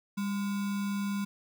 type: tone with sample-and-hold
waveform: sine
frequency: 200 Hz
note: G3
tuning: 35 cents sharp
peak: -29 dBFS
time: 0.17-1.25 s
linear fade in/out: 10 ms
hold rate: 1225 Hz
effects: none